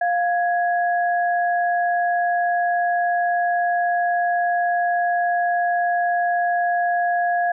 sine tone pair together, 702 / 1665.6 Hz, F5 / G#6, +9 / +5 cents, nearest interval octave + minor third, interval 1496 cents, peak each -18 / -25 dBFS, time 0.01-7.52 s, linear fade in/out 5 ms, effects none

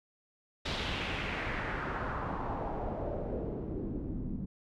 pink noise with low-pass filter sweep, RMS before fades -36 dBFS, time 0.65-4.46 s, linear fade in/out 10 ms, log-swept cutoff 3900 to 210 Hz, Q 2.2, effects none

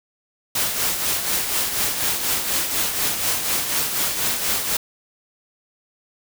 white noise with tremolo, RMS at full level -20 dBFS, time 0.55-4.77 s, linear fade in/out 5 ms, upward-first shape triangle, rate 4.1 Hz, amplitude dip 55%, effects none

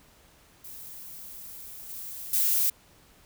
violet noise with level steps, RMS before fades -43 / -39 / -24 dBFS, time 0.64-2.7 s, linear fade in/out 5 ms, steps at 1.89 / 2.33 s, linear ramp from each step 5 ms, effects pink hiss -58 dBFS RMS until 3.25 s

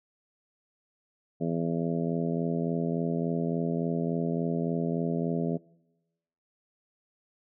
harmonic tone, 83.5 Hz, E2, 23 cents sharp, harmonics 2 / 3 / 4 / 5 / 6 / 7 / 8, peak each -30 / -32 / -37 / -34 / -41 / -39 / -39 dBFS, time 1.4-5.58 s, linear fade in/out 20 ms, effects noise-tail reverb RT60 1.0 s tail -24 dB re dry

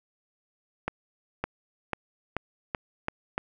accelerating click train, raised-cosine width 0.5 ms, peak -13 dBFS, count 7, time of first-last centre 0.88-3.379 s, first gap 560 ms, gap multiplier 0.88, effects none

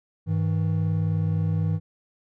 triangle tone pair together, 100.79 / 160 Hz, G2 / D#3, +49 / +49 cents, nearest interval minor sixth, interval 800 cents, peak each -22 dBFS, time 0.26-1.8 s, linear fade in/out 50 ms, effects none

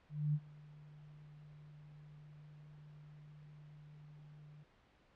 sine tone with ADSR envelope, 149.2 Hz, D3, 28 cents sharp, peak -30 dBFS, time 0.09-4.64 s, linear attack 250 ms, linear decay 53 ms, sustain -24 dB, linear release 13 ms, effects pink hiss -69 dBFS RMS until 5.15 s + low-pass 3000 Hz 12 dB/octave

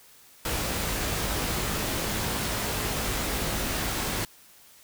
pink noise with comb filter, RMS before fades -29 dBFS, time 0.45-4.25 s, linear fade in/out 2 ms, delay 19 ms, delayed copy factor +0.55, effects white hiss -54 dBFS RMS until 4.83 s

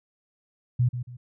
sine tone with echo, 122.9 Hz, B2, 8 cents flat, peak -18 dBFS, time 0.79-0.89 s, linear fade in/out 10 ms, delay 140 ms, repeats 2, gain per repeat -10 dB, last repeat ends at 1.17 s, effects none

